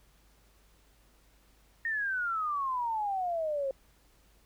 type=exponential sweep; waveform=sine; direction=down; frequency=1856 to 529 Hz; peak=-29 dBFS; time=1.85-3.71 s; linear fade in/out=2 ms; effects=added 50 Hz sine -63 dBFS peak until 4.45 s + pink hiss -66 dBFS RMS until 4.45 s